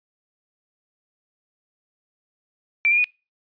sine tone with pitch steps, 2342 / 2402 / 2464 Hz, D7 / D7 / D#7, -5 / +38 / -17 cents, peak -15 dBFS, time 2.85-3.042 s, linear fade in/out 0 ms, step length 64 ms, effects noise-tail reverb RT60 0.3 s tail -26 dB re dry + resampled to 11025 Hz

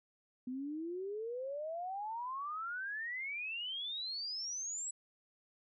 sine exponential sweep, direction up, 246.9 to 7902 Hz, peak -38 dBFS, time 0.47-4.91 s, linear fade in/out 5 ms, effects none

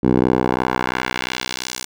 10% pulse tone with band-pass filter sweep, 62.9 Hz, B1, 32 cents sharp, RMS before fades -20 dBFS, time 0.03-1.85 s, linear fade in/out 10 ms, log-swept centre 290 to 7800 Hz, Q 1, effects none

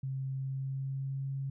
sine tone with pitch glide, 133.7 to 136.19 Hz, C3 to C#3, +38 to -30 cents, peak -33 dBFS, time 0.03-1.5 s, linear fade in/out 5 ms, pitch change +32 cents, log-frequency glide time 0.34-1.31 s, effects none

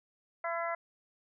harmonic tone, 337 Hz, E4, 38 cents sharp, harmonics 2 / 3 / 4 / 5 / 6, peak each -35 / -39 / -38 / -44 / -41 dBFS, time 0.44-0.75 s, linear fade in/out 5 ms, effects none

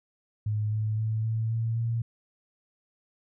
sine tone with pitch steps, 106.3 / 108.1 / 109.92 / 111.78 / 113.67 / 115.59 Hz, G#2 / A2 / A2 / A2 / A#2 / A#2, +41 / -30 / -1 / +28 / -43 / -14 cents, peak -25 dBFS, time 0.46-2.02 s, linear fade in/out 5 ms, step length 260 ms, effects none

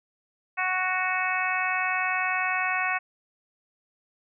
harmonic tone, 370 Hz, F#4, in tune, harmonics 2 / 3 / 4 / 5 / 6 / 7, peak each -31 / -31 / -31 / -31 / -31 / -31 dBFS, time 0.57-2.99 s, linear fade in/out 20 ms, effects none

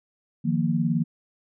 sine chord, Eb suspended second, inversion none, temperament equal, 155.56 / 174.61 / 233.1 Hz, Eb3 / F3 / Bb3, 0 / 0 / 0 cents, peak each -25 dBFS, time 0.44-1.04 s, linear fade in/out 20 ms, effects none

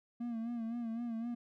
triangle tone with vibrato, 232 Hz, A#3, 8 cents flat, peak -34 dBFS, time 0.2-1.35 s, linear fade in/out 10 ms, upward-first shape sine, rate 3.9 Hz, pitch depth 62 cents each way, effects none

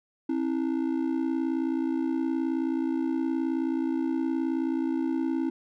triangle ring-modulated tone, 295.6 Hz, D4, 11 cents sharp, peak -20 dBFS, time 0.29-5.5 s, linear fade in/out 5 ms, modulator 29.5 Hz, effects none

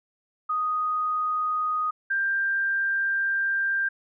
sine tone pair in turn, 1244.5 / 1586.1 Hz, D#6 / G6, 0 / +20 cents, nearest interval major third, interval 420 cents, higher second, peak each -23 / -22 dBFS, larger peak second, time 0.49-1.91 / 2.1-3.89 s, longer second, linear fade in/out 10 ms, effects none

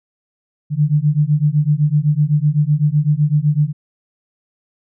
sine beating tone pair, 145.3 / 153.2 Hz, D3 / D#3, -18 / -27 cents, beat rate 7.9 Hz, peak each -15 dBFS, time 0.7-3.73 s, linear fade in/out 50 ms, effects none

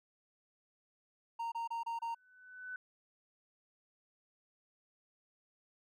triangle tone bursts, 925 Hz, A#5, 14 cents flat, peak -34 dBFS, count 5, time 1.39-2.148 s, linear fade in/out 10 ms, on 130 ms, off 27 ms
sine tone with exponential growth, 1500 Hz, F#6, 23 cents sharp, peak -39 dBFS, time 1.97-2.76 s, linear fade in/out 2 ms, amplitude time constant 170 ms
effects none

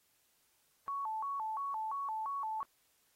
sine tone with vibrato, 987.8 Hz, B5, in tune, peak -35 dBFS, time 0.88-2.63 s, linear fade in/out 0 ms, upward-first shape square, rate 2.9 Hz, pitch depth 210 cents each way, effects white hiss -73 dBFS RMS until 3.15 s + AAC 48 kbps

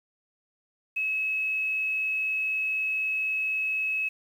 sine tone with quantisation, 2576 Hz, E7, 41 cents flat, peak -25 dBFS, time 0.96-4.09 s, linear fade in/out 10 ms, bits 9, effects none

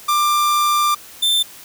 45% pulse tone pair in turn, 1187 / 3557 Hz, D6 / A7, +18 / +18 cents, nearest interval octave + perfect fifth, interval 1900 cents, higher second, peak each -14 dBFS, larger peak neither, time 0.08-0.95 / 1.22-1.43 s, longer first, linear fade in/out 10 ms, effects white hiss -40 dBFS RMS until 1.64 s

